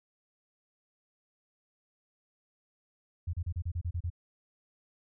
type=tone bursts; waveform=sine; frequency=86.2 Hz; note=F2; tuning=22 cents flat; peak=-30 dBFS; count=9; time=3.27-4.102 s; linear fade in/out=10 ms; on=64 ms; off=32 ms; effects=none